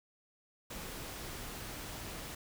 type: noise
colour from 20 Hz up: pink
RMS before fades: -44 dBFS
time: 0.7-2.35 s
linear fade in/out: 5 ms
effects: none